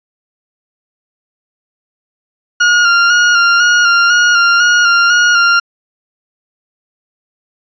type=tone with vibrato; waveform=40% pulse; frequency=1414 Hz; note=F6; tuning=21 cents sharp; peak=-6 dBFS; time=2.6-5.6 s; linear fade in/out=10 ms; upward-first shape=square; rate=2 Hz; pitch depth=26 cents each way; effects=resampled to 16000 Hz